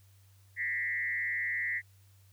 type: tone with frequency modulation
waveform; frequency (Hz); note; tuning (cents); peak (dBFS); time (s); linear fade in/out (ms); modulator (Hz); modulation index
sine; 1951; B6; -22; -30; 0.56-1.82; 50; 137; 1.1
effects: added 97 Hz sine -58 dBFS peak until 2.32 s + white hiss -68 dBFS RMS until 2.32 s